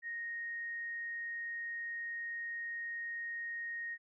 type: tone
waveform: sine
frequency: 1864.7 Hz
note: A#6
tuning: in tune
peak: -38 dBFS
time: 0.02-3.98 s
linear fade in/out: 50 ms
effects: none